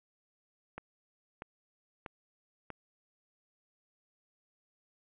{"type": "click train", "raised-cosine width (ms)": 0.5, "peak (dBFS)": -26, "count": 4, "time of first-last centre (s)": [0.78, 2.703], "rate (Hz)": 1.56, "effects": ["resampled to 8000 Hz", "10-bit"]}